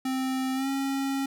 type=tone with pitch glide; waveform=square; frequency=261.6 to 272.4 Hz; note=C4 to C#4; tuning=0 to -30 cents; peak=-27 dBFS; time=0.05-1.26 s; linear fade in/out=5 ms; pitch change=+70 cents; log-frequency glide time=0.54-0.68 s; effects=none